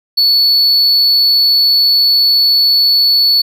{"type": "tone", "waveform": "triangle", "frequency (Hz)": 4433, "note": "C#8", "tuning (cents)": -1, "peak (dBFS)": -6, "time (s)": [0.17, 3.42], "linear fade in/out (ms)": 10, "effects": []}